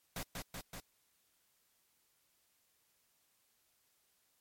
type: noise with echo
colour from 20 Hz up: pink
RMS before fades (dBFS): -41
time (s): 0.16-0.23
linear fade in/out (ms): 2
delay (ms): 190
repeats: 3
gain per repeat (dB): -2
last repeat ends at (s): 0.8
effects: white hiss -75 dBFS RMS until 4.4 s + MP3 64 kbps